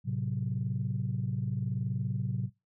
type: chord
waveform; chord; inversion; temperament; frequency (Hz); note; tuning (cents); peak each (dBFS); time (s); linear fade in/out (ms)
sine; F# diminished; first; equal; 110 / 130.81 / 185; A2 / C3 / F#3; 0 / 0 / 0; -33 / -32 / -35; 0.04-2.5; 50
effects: noise-tail reverb RT60 0.2 s tail -21 dB re dry + tanh soft clip ceiling -21 dBFS